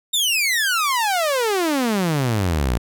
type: exponential sweep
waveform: sawtooth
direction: down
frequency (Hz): 3729 to 55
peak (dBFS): -14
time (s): 0.13-2.78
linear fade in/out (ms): 10
effects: none